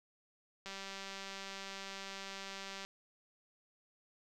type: click train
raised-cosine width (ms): 0.2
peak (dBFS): -28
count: 428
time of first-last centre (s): 0.66-2.85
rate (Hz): 195
effects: 11-bit